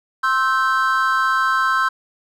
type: tone cluster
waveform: triangle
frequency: 1057 / 1312 / 1549 Hz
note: C6 / E6 / G6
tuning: +17 / -9 / -21 cents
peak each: -18 dBFS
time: 0.23-1.89 s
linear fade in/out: 10 ms
effects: none